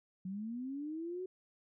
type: linear sweep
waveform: sine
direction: up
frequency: 181.3 to 376.4 Hz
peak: -38 dBFS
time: 0.25-1.26 s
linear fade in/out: 5 ms
effects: none